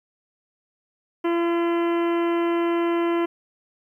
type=harmonic tone; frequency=340.2 Hz; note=F4; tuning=45 cents flat; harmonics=1 / 2 / 3 / 4 / 5 / 6 / 7 / 8 / 9; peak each=-20 / -31 / -30 / -36 / -40 / -39 / -43 / -43 / -43 dBFS; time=1.24-3.26 s; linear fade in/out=10 ms; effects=10-bit